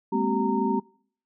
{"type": "tone cluster", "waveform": "sine", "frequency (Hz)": [204.9, 228.8, 260.9, 382.1, 923], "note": ["G#3", "A#3", "C4", "G4", "A#5"], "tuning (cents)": [-23, -32, -5, -44, -17], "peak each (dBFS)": -28, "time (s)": [0.12, 0.8], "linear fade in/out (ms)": 10, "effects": ["noise-tail reverb RT60 0.6 s tail -26 dB re dry"]}